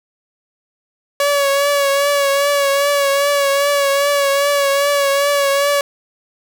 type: tone with vibrato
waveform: sawtooth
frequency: 564 Hz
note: C#5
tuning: 30 cents sharp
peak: -9 dBFS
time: 1.2-5.81 s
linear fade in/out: 2 ms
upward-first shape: triangle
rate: 2.5 Hz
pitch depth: 40 cents each way
effects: none